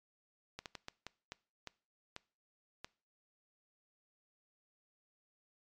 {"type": "slowing click train", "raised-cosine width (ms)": 0.2, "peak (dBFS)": -26, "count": 9, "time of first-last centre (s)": [0.59, 2.845], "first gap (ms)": 68, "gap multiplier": 1.39, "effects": ["noise-tail reverb RT60 0.4 s tail -22 dB re dry", "MP3 96 kbps"]}